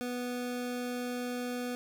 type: tone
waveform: 25% pulse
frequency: 246.3 Hz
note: B3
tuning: 5 cents flat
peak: -30 dBFS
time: 0.01-1.75 s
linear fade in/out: 0 ms
effects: none